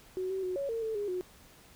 sine tone with pitch steps, 371.5 / 382 / 367.2 / 557 / 455.9 / 443 / 410.3 / 364.2 Hz, F#4 / G4 / F#4 / C#5 / A#4 / A4 / G#4 / F#4, +7 / -45 / -13 / +8 / -39 / +12 / -21 / -27 cents, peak -31 dBFS, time 0.17-1.21 s, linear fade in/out 0 ms, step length 130 ms, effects pink hiss -57 dBFS RMS until 1.75 s

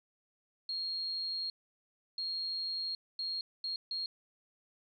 sine tone bursts at uneven times, 4257 Hz, C8, 29 cents sharp, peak -34 dBFS, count 5, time 0.69-1.5 / 2.18-2.95 / 3.19-3.41 / 3.64-3.76 / 3.91-4.06 s, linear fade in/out 2 ms, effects none

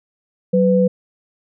sine tone pair together, 187.29 / 500 Hz, F#3 / B4, +21 / +21 cents, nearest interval octave + perfect fourth, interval 1700 cents, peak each -14 dBFS, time 0.53-0.88 s, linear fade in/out 10 ms, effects none

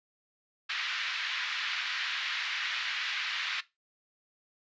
pink band-pass noise, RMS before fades -34 dBFS, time 0.69-3.61 s, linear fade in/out 10 ms, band 1500 to 4000 Hz, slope 24 dB/octave, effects noise-tail reverb RT60 0.2 s tail -17 dB re dry + resampled to 16000 Hz

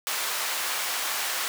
pink high-pass noise, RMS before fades -29 dBFS, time 0.07-1.48 s, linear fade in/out 0 ms, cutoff 990 Hz, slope 12 dB/octave, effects none

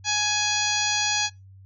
harmonic tone with a mistuned harmonic, 836 Hz, G#5, 11 cents sharp, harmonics 1 / 2 / 3 / 4 / 5 / 6 / 7 / 8, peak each -30 / -30 / -30 / -30 / -30 / -30 / -30 / -30 dBFS, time 0.04-1.3 s, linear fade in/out 50 ms, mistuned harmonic 6, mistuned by -84 cents, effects noise-tail reverb RT60 0.2 s tail -22 dB re dry + added 96 Hz sine -45 dBFS peak until 1.65 s

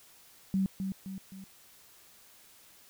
sine tone with echo, 191.8 Hz, G3, 37 cents flat, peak -25 dBFS, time 0.54-0.66 s, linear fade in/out 0 ms, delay 260 ms, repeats 3, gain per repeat -6 dB, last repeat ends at 1.44 s, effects white hiss -58 dBFS RMS until 2.89 s

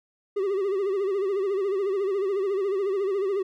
triangle tone with vibrato, 391.8 Hz, G4, 1 cent flat, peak -21 dBFS, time 0.36-3.43 s, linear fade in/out 10 ms, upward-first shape sine, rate 14 Hz, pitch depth 88 cents each way, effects none

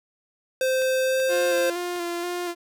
square tone with pitch glide, 520 to 524.5 Hz, C5 to C5, -11 to +4 cents, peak -21 dBFS, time 0.61-1.7 s, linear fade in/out 2 ms, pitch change +15 cents, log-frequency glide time 1.03-1.19 s
click train, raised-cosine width 0.2 ms, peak -24 dBFS, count 4, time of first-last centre 0.82-1.961 s, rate 2.63 Hz
sawtooth tone with vibrato, 349.2 Hz, F4, in tune, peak -23 dBFS, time 1.28-2.55 s, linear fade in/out 50 ms, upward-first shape square, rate 2.1 Hz, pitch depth 21 cents each way
effects none

